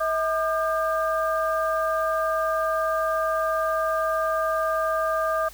sine tone cluster, 641 / 1208 / 1593 Hz, E5 / D6 / G6, -49 / +48 / +27 cents, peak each -24 / -25 / -32 dBFS, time 0-5.49 s, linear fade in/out 10 ms, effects added 50 Hz sine -47 dBFS peak until 5.53 s + white hiss -47 dBFS RMS until 5.53 s

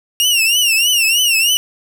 sawtooth tone with vibrato, 2794 Hz, F7, in tune, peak -8 dBFS, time 0.2-1.57 s, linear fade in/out 0 ms, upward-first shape triangle, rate 3.2 Hz, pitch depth 150 cents each way, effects none

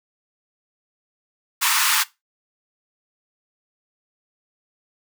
pink high-pass noise, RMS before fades -19 dBFS, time 1.61-2.04 s, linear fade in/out 20 ms, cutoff 900 Hz, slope 96 dB/octave, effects noise-tail reverb RT60 0.2 s tail -18 dB re dry

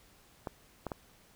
clicks, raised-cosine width 1 ms, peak -22 dBFS, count 3, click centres 0.472 / 0.867 / 0.918 s, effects pink hiss -62 dBFS RMS until 1.35 s

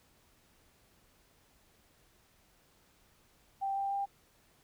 sine tone with pitch steps, 784 / 789.9 / 795.9 Hz, G5 / G5 / G5, 0 / +13 / +26 cents, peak -31 dBFS, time 3.61-4.06 s, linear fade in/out 20 ms, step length 150 ms, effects pink hiss -67 dBFS RMS until 4.63 s

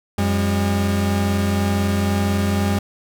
40% pulse tone pair together, 90 / 202 Hz, F#2 / G#3, -47 / -48 cents, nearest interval octave + major second, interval 1399 cents, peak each -19 dBFS, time 0.18-2.79 s, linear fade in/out 5 ms, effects none

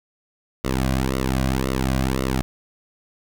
sawtooth tone with flanger, 65.41 Hz, C2, in tune, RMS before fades -22 dBFS, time 0.64-2.42 s, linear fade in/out 0 ms, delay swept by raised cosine 1.2 to 2.3 ms, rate 1.9 Hz, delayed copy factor -1, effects none

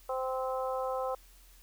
harmonic tone, 260 Hz, C4, 11 cents flat, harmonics 2 / 3 / 4 / 5, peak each -33 / -37 / -39 / -41 dBFS, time 0.09-1.15 s, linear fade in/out 5 ms, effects added 42 Hz sine -56 dBFS peak until 1.62 s + white hiss -61 dBFS RMS until 1.62 s

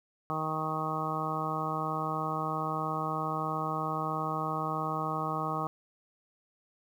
harmonic tone, 156.9 Hz, D#3, 15 cents sharp, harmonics 1 / 2 / 3 / 4 / 5 / 6 / 7 / 8, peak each -37 / -40 / -41 / -41 / -37 / -43 / -35 / -37 dBFS, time 0.3-5.67 s, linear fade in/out 0 ms, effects 10-bit

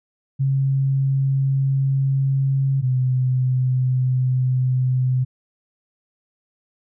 sine tone pair in turn, 135.7 / 128.08 Hz, C#3 / C3, -36 / -37 cents, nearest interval minor second, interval 101 cents, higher first, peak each -16 dBFS, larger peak neither, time 0.39-2.82 / 2.82-5.25 s, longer neither, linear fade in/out 20 ms, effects none

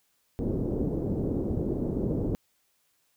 white low-pass noise, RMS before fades -29 dBFS, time 0.39-2.35 s, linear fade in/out 0 ms, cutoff 400 Hz, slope 24 dB/octave, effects white hiss -71 dBFS RMS until 3.16 s

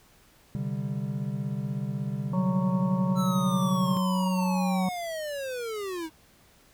triangle chord, C suspended second, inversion none, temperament just, 130.81 / 147.16 / 196.22 Hz, C3 / D3 / G3, 0 / +4 / +2 cents, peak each -31 dBFS, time 0.55-3.97 s, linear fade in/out 0 ms
harmonic tone, 185 Hz, F#3, in tune, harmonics 1 / 3 / 5 / 6, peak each -24 / -36 / -37 / -39 dBFS, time 2.33-4.89 s, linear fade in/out 5 ms
square linear sweep, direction down, 1338 to 307.7 Hz, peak -32 dBFS, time 3.15-6.1 s, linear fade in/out 50 ms
effects pink hiss -59 dBFS RMS until 6.73 s

